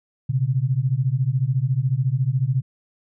sine beating tone pair, 123.47 / 137.47 Hz, B2 / C#3, 0 / -14 cents, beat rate 14 Hz, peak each -21 / -21 dBFS, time 0.29-2.62 s, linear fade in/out 10 ms, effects none

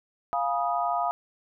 sine chord, F half-diminished seventh, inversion none, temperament equal with one note detuned, 698.5 / 830.6 / 969.7 / 1244.5 Hz, F5 / Ab5 / Cb6 / Eb6, 0 / 0 / -32 / 0 cents, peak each -27 / -32 / -31 / -30 dBFS, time 0.33-1.11 s, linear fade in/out 0 ms, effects none

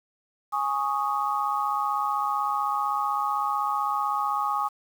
sine chord, Ab suspended fourth, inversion none, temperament equal, 830.6 / 1108.7 / 1244.5 Hz, Ab5 / Db6 / Eb6, 0 / 0 / 0 cents, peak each -28 dBFS, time 0.52-4.69 s, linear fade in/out 20 ms, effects 8-bit

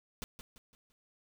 pink noise with echo, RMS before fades -40 dBFS, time 0.22-0.24 s, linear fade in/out 0 ms, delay 170 ms, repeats 4, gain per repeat -8 dB, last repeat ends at 0.92 s, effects none

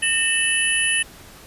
sine tone cluster, 1827 / 2629 / 2982 / 10080 Hz, A#6 / E7 / F#7 / D#9, -35 / -5 / +13 / +21 cents, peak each -23 dBFS, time 0.02-1.03 s, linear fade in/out 10 ms, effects pink hiss -44 dBFS RMS until 1.46 s + resampled to 32000 Hz

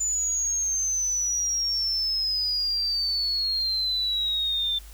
sine exponential sweep, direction down, 7040 to 3552 Hz, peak -23 dBFS, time 0-4.79 s, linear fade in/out 10 ms, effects added 51 Hz sine -42 dBFS peak until 4.93 s + white hiss -51 dBFS RMS until 4.93 s

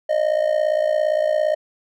triangle tone with amplitude modulation, 615 Hz, D#5, 20 cents flat, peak -11 dBFS, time 0.09-1.55 s, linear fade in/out 10 ms, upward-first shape sine, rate 57.5 Hz, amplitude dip 80%, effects none

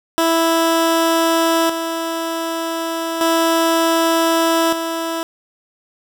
15% pulse tone with tremolo, 329.6 Hz, E4, in tune, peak -7 dBFS, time 0.18-5.23 s, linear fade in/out 0 ms, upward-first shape square, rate 0.33 Hz, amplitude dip 55%, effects none

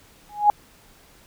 sine tone with exponential growth, 830.6 Hz, G#5, in tune, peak -8 dBFS, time 0.29-0.5 s, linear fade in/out 1 ms, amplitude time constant 45 ms, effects pink hiss -53 dBFS RMS until 1.26 s

